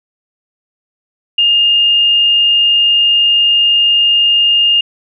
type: tone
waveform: sine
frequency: 2826 Hz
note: F7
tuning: 20 cents sharp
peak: -7 dBFS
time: 1.38-4.81 s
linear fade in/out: 5 ms
effects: none